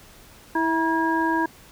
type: harmonic tone with a mistuned harmonic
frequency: 326.9 Hz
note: E4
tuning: 14 cents flat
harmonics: 1 / 2 / 3 / 5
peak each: -23 / -34 / -23 / -27 dBFS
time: 0.55-1.46 s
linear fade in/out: 5 ms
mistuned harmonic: 3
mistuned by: -41 cents
effects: pink hiss -49 dBFS RMS until 1.71 s